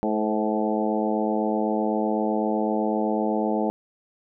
harmonic tone with a mistuned harmonic, 107.9 Hz, A2, 33 cents flat, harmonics 2 / 3 / 4 / 5 / 6 / 7 / 8, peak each -26 / -28 / -29 / -30 / -31 / -31 / -32 dBFS, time 0.03-3.7 s, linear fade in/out 0 ms, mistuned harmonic 5, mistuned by -39 cents, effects none

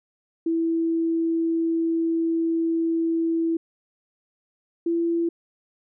sine tone pair in turn, 329.6 / 336.9 Hz, E4 / E4, 0 / +38 cents, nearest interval unison, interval 38 cents, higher second, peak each -20 dBFS, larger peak neither, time 0.46-3.57 / 4.86-5.29 s, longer first, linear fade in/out 5 ms, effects none

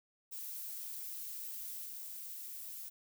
violet noise with level steps, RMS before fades -44 / -46 dBFS, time 0.31-2.9 s, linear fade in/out 20 ms, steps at 1.84 s, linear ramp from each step 20 ms, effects none

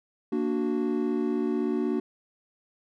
triangle chord, Bb augmented, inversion none, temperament equal, 233.1 / 293.7 / 370 Hz, Bb3 / D4 / F#4, 0 / 0 / 0 cents, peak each -27 dBFS, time 0.32-2 s, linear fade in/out 5 ms, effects none

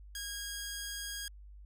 10% pulse tone, 1636 Hz, G#6, 26 cents flat, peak -30 dBFS, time 0.15-1.28 s, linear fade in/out 2 ms, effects added 50 Hz sine -49 dBFS peak until 1.65 s

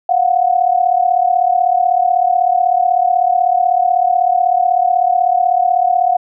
sine tone pair together, 703.9 / 740 Hz, F5 / F#5, +13 / 0 cents, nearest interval minor second, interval 87 cents, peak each -13 dBFS, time 0.09-6.17 s, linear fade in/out 5 ms, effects none

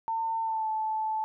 sine tone with pitch glide, 902 to 872.8 Hz, A5 to A5, +43 to -14 cents, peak -27 dBFS, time 0.08-1.24 s, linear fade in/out 0 ms, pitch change -57 cents, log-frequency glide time 0.4-0.68 s, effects none

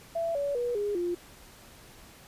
sine tone with pitch steps, 668 / 568.2 / 483.4 / 411.2 / 349.8 Hz, E5 / C#5 / B4 / G#4 / F4, +23 / +43 / -37 / -17 / +3 cents, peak -27 dBFS, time 0.15-1.15 s, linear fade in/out 10 ms, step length 200 ms, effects pink hiss -52 dBFS RMS until 2.27 s + resampled to 32000 Hz

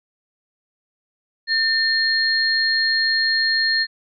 sine tone pair together, 1800 / 4242 Hz, A6 / C8, +39 / +23 cents, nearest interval octave + minor third, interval 1484 cents, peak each -19 dBFS, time 1.47-3.87 s, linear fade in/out 50 ms, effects none

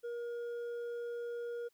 sine tone with hard clipping, 474.5 Hz, A#4, 31 cents sharp, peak -39 dBFS, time 0.03-1.69 s, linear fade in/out 20 ms, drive 4 dB, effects white hiss -75 dBFS RMS until 1.73 s

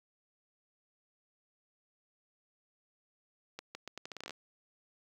accelerating click train, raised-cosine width 0.2 ms, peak -25 dBFS, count 13, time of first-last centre 3.59-4.307 s, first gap 160 ms, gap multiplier 0.79, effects high-pass 60 Hz 12 dB/octave + 9-bit

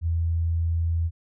sine tone, 83.2 Hz, E2, 17 cents sharp, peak -21 dBFS, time 0.01-1.11 s, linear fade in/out 50 ms, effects none

